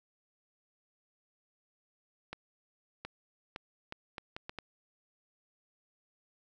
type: accelerating click train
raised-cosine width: 0.3 ms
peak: -24 dBFS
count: 8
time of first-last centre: 2.33-4.587 s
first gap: 720 ms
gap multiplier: 0.71
effects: none